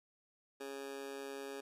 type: tone with amplitude modulation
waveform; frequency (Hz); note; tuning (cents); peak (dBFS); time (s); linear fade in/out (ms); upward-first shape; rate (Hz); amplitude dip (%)
40% pulse; 413.2; G#4; -9; -38; 0.6-1.61; 10; sine; 137; 100
effects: resampled to 32000 Hz